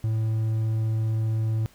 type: tone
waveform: triangle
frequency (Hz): 110.6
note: A2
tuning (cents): +9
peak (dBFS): -20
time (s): 0.04-1.66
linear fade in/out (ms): 0
effects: pink hiss -56 dBFS RMS until 1.74 s